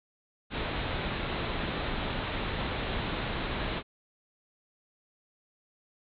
pink low-pass noise, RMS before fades -33 dBFS, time 0.5-3.83 s, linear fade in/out 50 ms, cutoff 4000 Hz, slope 96 dB/octave, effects none

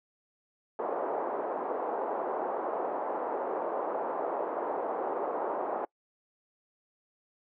pink band-pass noise, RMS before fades -33 dBFS, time 0.79-5.85 s, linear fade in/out 2 ms, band 400 to 980 Hz, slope 24 dB/octave, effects noise-tail reverb RT60 0.1 s tail -25 dB re dry

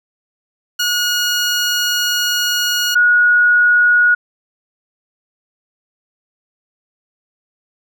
15% pulse / sine tone pair in turn, 1445 / 1452.4 Hz, F#6 / F#6, -41 / -33 cents, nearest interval unison, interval 8 cents, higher second, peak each -8 dBFS, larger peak neither, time 0.79-2.95 / 2.95-4.15 s, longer first, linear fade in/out 10 ms, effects none

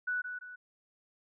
sine tone with echo, 1480 Hz, F#6, in tune, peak -30 dBFS, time 0.07-0.22 s, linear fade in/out 10 ms, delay 170 ms, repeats 2, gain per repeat -7 dB, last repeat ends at 0.56 s, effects none

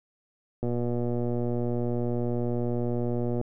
click train, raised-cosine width 2 ms, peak -17 dBFS, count 335, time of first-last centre 0.63-3.413 s, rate 120 Hz, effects none

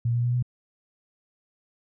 sine tone with pitch steps, 118 / 119.85 / 121.74 / 123.65 Hz, A#2 / A#2 / B2 / B2, +22 / +48 / -24 / +3 cents, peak -21 dBFS, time 0.05-0.426 s, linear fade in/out 5 ms, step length 94 ms, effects none

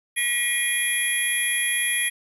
sine tone cluster, 1926 / 2134 / 2412 / 3314 / 11150 Hz, B6 / C7 / D7 / G#7 / F9, -44 / +34 / +46 / -4 / -4 cents, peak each -25 / -33 / -26 / -28 / -24 dBFS, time 0.16-2.1 s, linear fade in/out 20 ms, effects tanh soft clip ceiling -15 dBFS + 9-bit

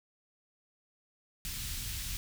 pink band-stop noise, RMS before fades -38 dBFS, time 1.45-2.17 s, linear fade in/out 0 ms, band 110 to 2900 Hz, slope 12 dB/octave, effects none

